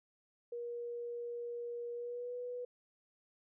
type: tone with pitch glide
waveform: sine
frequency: 476.2 to 491.3 Hz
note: A#4 to B4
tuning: +37 to -9 cents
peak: -39 dBFS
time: 0.52-2.65 s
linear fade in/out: 5 ms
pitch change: +54 cents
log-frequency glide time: 1.93-2.35 s
effects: none